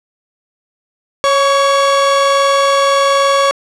45% pulse tone pair together, 551.9 / 1125 Hz, C#5 / C#6, -8 / +25 cents, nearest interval octave, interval 1233 cents, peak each -12 dBFS, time 1.24-3.51 s, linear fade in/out 0 ms, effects low-pass 7000 Hz 12 dB/octave

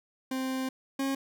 40% pulse tone pair in turn, 261.6 / 271.4 Hz, C4 / C#4, 0 / -36 cents, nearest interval minor second, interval 64 cents, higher second, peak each -29 / -27 dBFS, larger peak second, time 0.31-0.69 / 0.99-1.15 s, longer first, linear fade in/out 5 ms, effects none

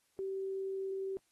sine tone, 385.7 Hz, G4, 28 cents flat, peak -35 dBFS, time 0.19-1.17 s, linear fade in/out 0 ms, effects white hiss -75 dBFS RMS until 1.31 s + AAC 32 kbps

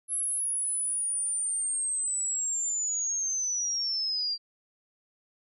sine linear sweep, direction down, 11000 to 4699 Hz, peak -27 dBFS, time 0.08-4.38 s, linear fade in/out 50 ms, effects none

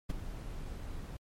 brown noise with ADSR envelope, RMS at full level -31 dBFS, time 0.09-1.17 s, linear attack 11 ms, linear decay 19 ms, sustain -10 dB, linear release 7 ms, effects MP3 64 kbps

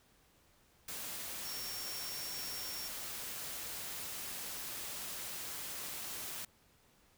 sine tone in noise, 5510 Hz, F8, 24 cents flat, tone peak -44 dBFS, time 1.45-2.88 s, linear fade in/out 5 ms, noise white, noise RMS -43 dBFS, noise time 0.88-6.45 s, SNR -4 dB, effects pink hiss -68 dBFS RMS until 7.17 s

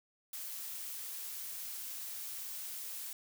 blue noise, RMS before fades -43 dBFS, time 0.33-3.13 s, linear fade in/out 2 ms, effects none

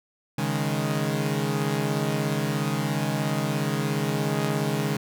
sawtooth chord, C# suspended second, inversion none, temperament equal, 138.59 / 155.56 / 207.7 Hz, C#3 / D#3 / G#3, 0 / 0 / 0 cents, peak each -24 / -24 / -25 dBFS, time 0.38-4.97 s, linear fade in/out 5 ms, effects none

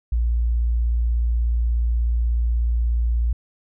sine tone, 58.27 Hz, A#1, in tune, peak -17 dBFS, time 0.12-3.33 s, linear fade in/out 5 ms, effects none

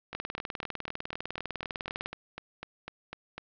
two click trains, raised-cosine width 0.3 ms, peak -17 / -22 dBFS, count 39 / 14, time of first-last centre 0.15-2.06 / 0.13-3.38 s, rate 19.9 / 4 Hz, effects low-pass 5000 Hz 12 dB/octave

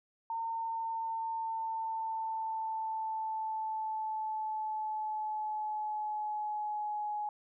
sine tone with pitch glide, 910 to 839.3 Hz, A#5 to G#5, -42 to +18 cents, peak -33 dBFS, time 0.3-7.29 s, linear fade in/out 2 ms, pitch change -140 cents, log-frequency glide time 0.42-7.15 s, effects none

